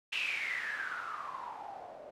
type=noise with low-pass filter sweep; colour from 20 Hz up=blue; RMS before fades=-39 dBFS; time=0.12-2.11 s; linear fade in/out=10 ms; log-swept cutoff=2800 to 570 Hz; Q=9.9; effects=none